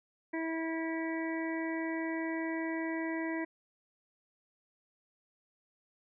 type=harmonic tone; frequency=325 Hz; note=E4; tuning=24 cents flat; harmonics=1 / 2 / 3 / 5 / 6 / 7; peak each=-34 / -42 / -44 / -47 / -41 / -48 dBFS; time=0.33-3.45 s; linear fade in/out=10 ms; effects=none